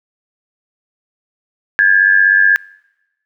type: tone pair together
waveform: sine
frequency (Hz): 1617.8 / 1714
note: G#6 / A6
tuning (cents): -46 / -46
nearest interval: minor second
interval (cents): 100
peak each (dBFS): -10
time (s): 1.79-2.56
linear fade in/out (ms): 0
effects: noise-tail reverb RT60 1.0 s tail -25 dB re dry